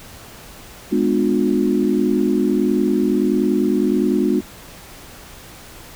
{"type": "chord", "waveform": "sine", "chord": "G# diminished seventh", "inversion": "none", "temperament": "just", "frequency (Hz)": [207.7, 249.2, 299, 358.8], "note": ["G#3", "B3", "D4", "F4"], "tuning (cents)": [0, 16, 31, 47], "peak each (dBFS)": -20, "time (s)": [0.91, 4.41], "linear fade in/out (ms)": 20, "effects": ["pink hiss -40 dBFS RMS until 5.95 s"]}